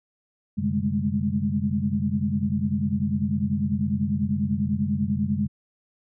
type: tone cluster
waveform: sine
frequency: 91.9 / 133.8 / 147.7 / 202 / 212.1 Hz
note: F#2 / C3 / D3 / G#3 / G#3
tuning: -11 / +39 / +10 / -48 / +37 cents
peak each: -30 / -32 / -32 / -25 / -27 dBFS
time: 0.57-5.48 s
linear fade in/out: 20 ms
effects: none